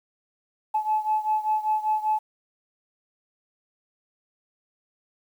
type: beating tone pair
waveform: sine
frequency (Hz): 859 / 864.1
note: A5 / A5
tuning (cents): -42 / -32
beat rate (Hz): 5.1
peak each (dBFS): -23 / -26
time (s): 0.74-2.19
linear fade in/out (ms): 10
effects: tanh soft clip ceiling -14 dBFS + 9-bit